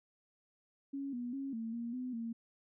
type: tone with pitch steps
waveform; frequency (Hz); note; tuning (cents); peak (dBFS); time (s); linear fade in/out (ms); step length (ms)
sine; 276.8 / 242.9 / 273.2 / 226.2 / 234.6 / 252.6 / 229.9; C#4 / B3 / C#4 / A3 / A#3 / B3 / A#3; -2 / -29 / -25 / +48 / +11 / +39 / -24; -37; 0.93-2.33; 10; 200
effects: none